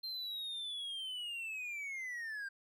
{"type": "linear sweep", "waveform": "triangle", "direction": "down", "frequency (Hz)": [4176, 1570], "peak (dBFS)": -38, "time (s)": [0.03, 2.49], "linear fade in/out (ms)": 10, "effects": []}